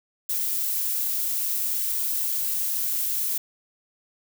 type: noise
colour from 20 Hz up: violet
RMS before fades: -26 dBFS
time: 0.29-3.38 s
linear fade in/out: 5 ms
effects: none